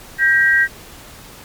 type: tone pair together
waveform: sine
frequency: 1585.2 / 1902 Hz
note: G6 / A#6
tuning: +19 / +34 cents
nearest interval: minor third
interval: 315 cents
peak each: -13 dBFS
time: 0.18-0.68 s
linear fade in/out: 50 ms
effects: pink hiss -39 dBFS RMS until 1.44 s + MP3 96 kbps